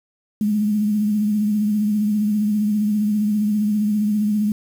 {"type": "tone with vibrato", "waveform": "sine", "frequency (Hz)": 210, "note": "G#3", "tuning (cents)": 19, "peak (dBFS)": -16, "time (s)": [0.41, 4.52], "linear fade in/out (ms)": 2, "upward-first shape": "triangle", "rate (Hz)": 15, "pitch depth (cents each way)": 53, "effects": ["7-bit"]}